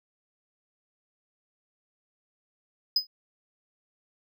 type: tone with exponential decay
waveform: triangle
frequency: 5020 Hz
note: D#8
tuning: 15 cents sharp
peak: -16 dBFS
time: 2.96-3.07 s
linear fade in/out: 5 ms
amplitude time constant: 23 ms
effects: none